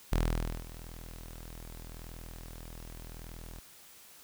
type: tone with ADSR envelope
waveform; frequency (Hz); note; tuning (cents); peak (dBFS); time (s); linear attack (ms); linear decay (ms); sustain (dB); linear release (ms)
sawtooth; 40.83; E1; -16; -21; 0.12-3.6; 3; 520; -19; 9
effects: white hiss -55 dBFS RMS until 4.23 s